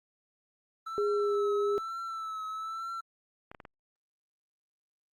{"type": "tone with vibrato", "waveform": "triangle", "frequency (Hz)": 1318.5, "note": "E6", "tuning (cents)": 0, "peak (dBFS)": -33, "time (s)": [0.86, 3.01], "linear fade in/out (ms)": 10, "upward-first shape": "triangle", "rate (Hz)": 1.1, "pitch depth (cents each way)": 50}
{"type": "tone with pitch glide", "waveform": "sine", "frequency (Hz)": [411.8, 408], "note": ["G#4", "G#4"], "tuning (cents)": [-15, -31], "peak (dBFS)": -26, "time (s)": [0.98, 1.78], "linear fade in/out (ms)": 0, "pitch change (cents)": -16, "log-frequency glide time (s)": [1.11, 1.38]}
{"type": "clicks", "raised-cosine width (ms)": 0.5, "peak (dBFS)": -30, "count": 4, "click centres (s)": [3.515, 3.548, 3.602, 3.652]}
{"effects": ["Opus 32 kbps"]}